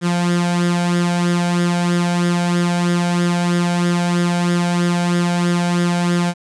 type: tone with flanger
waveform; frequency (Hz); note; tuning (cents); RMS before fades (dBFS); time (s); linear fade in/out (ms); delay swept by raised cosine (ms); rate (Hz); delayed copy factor
sawtooth; 174.61; F3; 0; -17; 0.01-6.34; 50; 0.58 to 1.33; 3.1; +0.6
effects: resampled to 22050 Hz + 8-bit